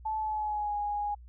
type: tone with pitch glide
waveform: sine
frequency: 870 to 826.4 Hz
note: A5 to G#5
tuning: -20 to -9 cents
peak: -29 dBFS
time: 0.05-1.15 s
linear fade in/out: 10 ms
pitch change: -89 cents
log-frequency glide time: 0.17-0.75 s
effects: added 60 Hz sine -47 dBFS peak until 1.28 s